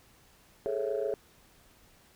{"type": "chord", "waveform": "sine", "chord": "A major seventh", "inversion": "third", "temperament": "just", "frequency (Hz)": [412.5, 440, 550, 660], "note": ["G#4", "A4", "C#5", "E5"], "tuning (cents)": [-12, 0, -14, 2], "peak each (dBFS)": [-33, -33, -33, -37], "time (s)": [0.66, 1.14], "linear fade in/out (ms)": 0, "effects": ["tanh soft clip ceiling -21 dBFS", "pink hiss -61 dBFS RMS until 2.15 s"]}